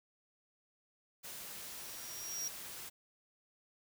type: noise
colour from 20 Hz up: white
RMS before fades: -47 dBFS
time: 1.23-2.9 s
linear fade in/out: 20 ms
type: tone with exponential growth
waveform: square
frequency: 5670 Hz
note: F8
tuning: 25 cents sharp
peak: -36 dBFS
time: 1.37-2.48 s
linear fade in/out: 2 ms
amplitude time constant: 240 ms
effects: none